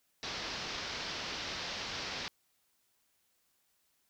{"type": "low-pass noise", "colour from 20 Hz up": "white", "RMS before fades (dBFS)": -40, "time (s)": [0.23, 2.28], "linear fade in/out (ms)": 0, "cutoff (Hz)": 5500, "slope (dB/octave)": 48, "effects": ["white hiss -75 dBFS RMS until 4.09 s"]}